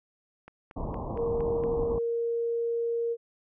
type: click train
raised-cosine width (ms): 0.5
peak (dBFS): -31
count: 6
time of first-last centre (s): 0.48-1.637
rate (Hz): 4.32
type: low-pass noise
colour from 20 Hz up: pink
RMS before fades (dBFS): -34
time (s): 0.76-1.99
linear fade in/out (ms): 10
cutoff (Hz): 1100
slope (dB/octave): 96
type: tone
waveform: sine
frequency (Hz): 466.2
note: A#4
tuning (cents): 0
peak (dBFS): -26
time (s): 1.15-3.17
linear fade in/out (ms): 50
effects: none